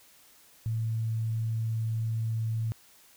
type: tone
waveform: sine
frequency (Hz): 112.3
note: A2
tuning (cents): +36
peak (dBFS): -27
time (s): 0.66-2.72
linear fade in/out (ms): 0
effects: white hiss -58 dBFS RMS until 3.16 s